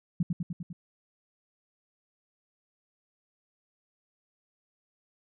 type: tone with echo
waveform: sine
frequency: 172.5 Hz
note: F3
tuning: 21 cents flat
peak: -22 dBFS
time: 0.2-0.23 s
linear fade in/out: 5 ms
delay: 100 ms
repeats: 5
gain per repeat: -3 dB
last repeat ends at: 0.73 s
effects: none